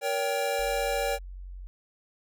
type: chord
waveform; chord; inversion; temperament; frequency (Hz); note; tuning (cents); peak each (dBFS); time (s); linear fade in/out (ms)
square; G diminished; first; just; 470.4 / 564.5 / 784; Bb4 / Db5 / G5; +16 / +31 / 0; -33 / -30 / -32; 0.01-1.19; 50
type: tone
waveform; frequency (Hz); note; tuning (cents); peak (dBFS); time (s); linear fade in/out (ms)
sine; 45.75; F#1; -19; -38; 0.59-1.67; 0
effects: none